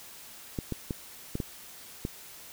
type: clicks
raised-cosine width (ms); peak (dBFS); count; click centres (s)
3; -18; 6; 0.588 / 0.723 / 0.908 / 1.354 / 1.402 / 2.051
effects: white hiss -48 dBFS RMS until 2.52 s